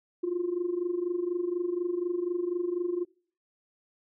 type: tone with amplitude modulation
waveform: sine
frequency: 352.2 Hz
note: F4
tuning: 15 cents sharp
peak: -23 dBFS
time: 0.23-3.05 s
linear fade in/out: 10 ms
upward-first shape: sine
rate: 24.1 Hz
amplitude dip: 75%
effects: noise-tail reverb RT60 0.5 s tail -26 dB re dry + tanh soft clip ceiling -21 dBFS